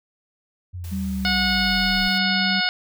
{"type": "linear sweep", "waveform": "sine", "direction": "down", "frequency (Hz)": [92.1, 31.04], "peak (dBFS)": -29, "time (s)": [0.73, 2.09], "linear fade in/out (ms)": 20}
{"type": "noise", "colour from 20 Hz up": "white", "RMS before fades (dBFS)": -44, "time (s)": [0.84, 2.18], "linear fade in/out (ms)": 0}
{"type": "tone", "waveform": "sine", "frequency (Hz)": 191.8, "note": "G3", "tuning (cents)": -37, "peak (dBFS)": -24, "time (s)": [0.91, 2.61], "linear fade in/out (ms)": 20}
{"type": "harmonic tone", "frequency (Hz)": 729, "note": "F#5", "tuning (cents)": -26, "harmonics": [1, 2, 3, 4, 5, 6, 7], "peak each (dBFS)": [-29, -24, -27, -28, -29, -26, -28], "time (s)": [1.25, 2.69], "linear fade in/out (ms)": 0}
{"effects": []}